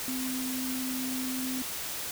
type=tone in noise; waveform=sine; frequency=257.8 Hz; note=C4; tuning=26 cents flat; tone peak=-32 dBFS; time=0.08-1.62 s; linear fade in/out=0 ms; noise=white; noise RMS=-36 dBFS; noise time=0-2.11 s; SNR=+1 dB; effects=none